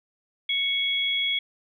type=tone pair together; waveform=sine; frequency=2217 / 3336 Hz; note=C#7 / G#7; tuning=0 / +7 cents; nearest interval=perfect fifth; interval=707 cents; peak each=-27 / -24 dBFS; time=0.49-1.39 s; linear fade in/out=5 ms; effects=none